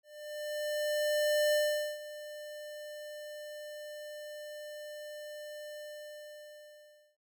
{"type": "tone with ADSR envelope", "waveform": "square", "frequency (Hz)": 598, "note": "D5", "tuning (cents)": 31, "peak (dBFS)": -26, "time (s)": [0.03, 7.17], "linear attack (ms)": 1500, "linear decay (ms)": 450, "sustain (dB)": -17, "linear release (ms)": 1400, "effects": []}